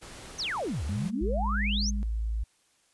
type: noise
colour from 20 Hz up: pink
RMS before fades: -45 dBFS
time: 0.01-1.11 s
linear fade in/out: 20 ms
type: exponential two-way sweep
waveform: sine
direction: down then up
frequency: 6645 to 65.41 to 6645 Hz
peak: -29 dBFS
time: 0.38-1.91 s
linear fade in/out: 20 ms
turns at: 0.84 s
type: tone with tremolo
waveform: sine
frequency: 205 Hz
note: G#3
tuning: 22 cents flat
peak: -31 dBFS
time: 0.89-2.03 s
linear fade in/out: 0 ms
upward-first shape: sine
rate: 1.5 Hz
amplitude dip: 35%
type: tone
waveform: sine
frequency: 55 Hz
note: A1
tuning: in tune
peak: -27 dBFS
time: 1.21-2.44 s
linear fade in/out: 10 ms
effects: white hiss -67 dBFS RMS until 2.93 s + resampled to 24000 Hz